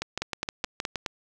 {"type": "two click trains", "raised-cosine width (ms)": 0.2, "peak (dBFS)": [-12, -11], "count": [7, 5], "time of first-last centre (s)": [[0.02, 0.958], [0.22, 1.062]], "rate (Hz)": [6.4, 4.75], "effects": []}